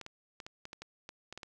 clicks, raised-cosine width 0.2 ms, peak -27 dBFS, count 11, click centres 0.013 / 0.064 / 0.402 / 0.465 / 0.654 / 0.731 / 0.82 / 1.091 / 1.326 / 1.376 / 1.432 s, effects none

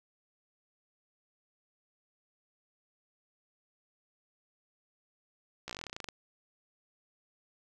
slowing click train, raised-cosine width 0.2 ms, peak -22 dBFS, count 16, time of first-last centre 5.68-6.087 s, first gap 15 ms, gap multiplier 1.08, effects none

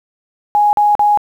sine tone bursts, 830.6 Hz, G#5, in tune, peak -8 dBFS, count 3, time 0.55-1.174 s, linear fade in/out 0 ms, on 180 ms, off 42 ms, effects 7-bit

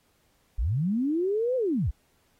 sine linear two-way sweep, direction up then down, 40.24 to 525 to 40.24 Hz, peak -23 dBFS, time 0.58-1.91 s, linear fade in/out 10 ms, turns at 1.56 s, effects pink hiss -68 dBFS RMS until 2.39 s + AAC 48 kbps

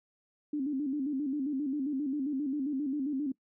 sine tone with vibrato, 280.7 Hz, C#4, 22 cents sharp, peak -29 dBFS, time 0.53-3.32 s, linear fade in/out 5 ms, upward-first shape square, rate 7.5 Hz, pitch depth 98 cents each way, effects noise-tail reverb RT60 0.1 s tail -21 dB re dry

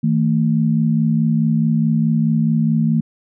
sine tone pair together, 159.69 / 224.4 Hz, D#3 / A3, +45 / +34 cents, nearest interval tritone, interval 589 cents, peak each -16 dBFS, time 0.03-3.01 s, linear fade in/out 10 ms, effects none

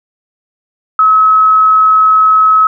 sine tone, 1285 Hz, E6, 45 cents flat, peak -4 dBFS, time 0.99-2.67 s, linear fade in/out 2 ms, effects none

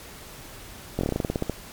slowing click train, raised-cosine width 2 ms, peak -11 dBFS, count 13, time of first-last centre 0.99-1.497 s, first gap 21 ms, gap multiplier 1.12, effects pink hiss -43 dBFS RMS until 1.72 s + MP3 96 kbps

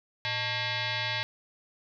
sine tone with frequency modulation, 892 Hz, A5, 23 cents sharp, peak -28 dBFS, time 0.25-1.23 s, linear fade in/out 0 ms, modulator 502 Hz, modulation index 7.1, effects none

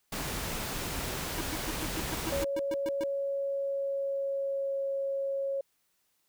pink noise, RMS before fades -35 dBFS, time 0.12-2.44 s, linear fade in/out 5 ms
square tone bursts, 319.8 Hz, D#4, 48 cents sharp, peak -34 dBFS, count 12, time 1.38-3.036 s, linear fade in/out 0 ms, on 28 ms, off 120 ms
sine tone with pitch glide, 556 to 548.7 Hz, C#5 to C#5, +5 to -18 cents, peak -29 dBFS, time 2.32-5.61 s, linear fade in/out 5 ms, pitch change -23 cents, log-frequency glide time 3.01-4.83 s
effects white hiss -74 dBFS RMS until 6.28 s

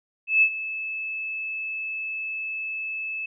sine tone with ADSR envelope, 2610 Hz, E7, 18 cents flat, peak -13 dBFS, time 0.27-3.26 s, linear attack 150 ms, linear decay 71 ms, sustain -15 dB, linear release 6 ms, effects none

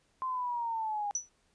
sine linear sweep, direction down, 1046.5 to 809 Hz, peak -31 dBFS, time 0.22-1.11 s, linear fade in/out 0 ms
sine tone with exponential decay, 5930 Hz, F#8, 3 cents sharp, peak -26 dBFS, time 1.15-1.29 s, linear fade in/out 2 ms, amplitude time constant 30 ms
effects pink hiss -71 dBFS RMS until 1.54 s + resampled to 22050 Hz

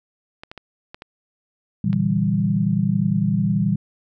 clicks, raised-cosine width 0.3 ms, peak -20 dBFS, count 6, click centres 0.435 / 0.515 / 0.577 / 0.945 / 1.021 / 1.93 s
sine chord, E half-diminished seventh, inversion second, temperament equal, 116.54 / 146.83 / 164.81 / 196 Hz, Bb2 / D3 / E3 / G3, 0 / 0 / 0 / 0 cents, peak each -24 / -26 / -22 / -20 dBFS, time 1.84-3.76 s, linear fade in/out 5 ms
effects none

